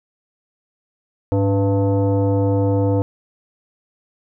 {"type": "tone with frequency modulation", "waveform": "sine", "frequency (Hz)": 102.9, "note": "G#2", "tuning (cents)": -16, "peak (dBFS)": -14, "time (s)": [1.32, 3.02], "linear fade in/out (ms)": 0, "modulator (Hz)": 393, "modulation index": 1.1, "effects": []}